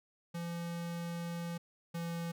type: tone pair in turn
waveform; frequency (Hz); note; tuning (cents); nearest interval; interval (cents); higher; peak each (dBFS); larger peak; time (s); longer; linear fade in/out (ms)
square; 170.4 / 168.83; F3 / E3; -42 / +42; unison; 16; first; -38 / -37; second; 0.34-1.58 / 1.94-2.32; first; 10
effects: none